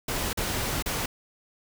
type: noise with dropouts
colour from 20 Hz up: pink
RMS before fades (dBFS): -29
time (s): 0.08-1.06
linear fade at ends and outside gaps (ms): 5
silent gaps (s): 0.331-0.373 / 0.825-0.859
effects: none